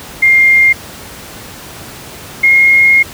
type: tone pair in turn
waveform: sine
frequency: 2115 / 2145 Hz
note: C7 / C7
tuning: +18 / +42 cents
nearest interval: unison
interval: 24 cents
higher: second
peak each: -4 dBFS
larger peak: neither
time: 0.22-0.73 / 2.43-3.03 s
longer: second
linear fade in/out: 10 ms
effects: pink hiss -30 dBFS RMS until 3.13 s + high-pass 60 Hz 12 dB/octave